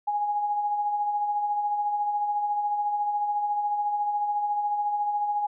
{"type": "tone with tremolo", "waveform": "sine", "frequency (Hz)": 828, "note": "G#5", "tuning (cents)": -5, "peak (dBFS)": -22, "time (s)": [0.07, 5.47], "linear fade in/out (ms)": 10, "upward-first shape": "sine", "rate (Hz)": 14, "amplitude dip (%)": 40, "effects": []}